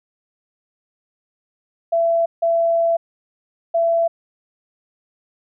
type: tone bursts at uneven times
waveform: sine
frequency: 670 Hz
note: E5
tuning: 28 cents sharp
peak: -14 dBFS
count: 3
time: 1.92-2.26 / 2.42-2.97 / 3.74-4.08 s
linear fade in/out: 10 ms
effects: none